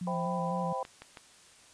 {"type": "tone with vibrato", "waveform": "sine", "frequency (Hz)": 174.61, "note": "F3", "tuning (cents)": 0, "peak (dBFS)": -33, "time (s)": [0.01, 0.73], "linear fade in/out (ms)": 5, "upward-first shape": "square", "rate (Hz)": 4, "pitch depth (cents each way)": 40}
{"type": "chord", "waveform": "sine", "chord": "C major seventh", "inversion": "none", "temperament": "equal with one note detuned", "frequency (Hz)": [523.3, 659.3, 784, 994.6], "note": ["C5", "E5", "G5", "B5"], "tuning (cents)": [0, 0, 0, 12], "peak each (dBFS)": [-36, -42, -36, -36], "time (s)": [0.07, 0.83], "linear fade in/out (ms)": 2}
{"type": "clicks", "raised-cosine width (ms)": 0.3, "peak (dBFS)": -28, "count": 3, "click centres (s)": [0.851, 1.02, 1.172]}
{"effects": ["white hiss -57 dBFS RMS until 1.73 s", "resampled to 22050 Hz"]}